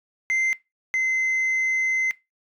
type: tone pair in turn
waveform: sine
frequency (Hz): 2080 / 2061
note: C7 / C7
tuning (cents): -11 / -27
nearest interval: unison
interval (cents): 16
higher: first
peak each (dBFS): -17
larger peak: neither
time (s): 0.3-0.53 / 0.94-2.11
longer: second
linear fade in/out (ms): 0
effects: noise-tail reverb RT60 0.2 s tail -21 dB re dry + tanh soft clip ceiling -19 dBFS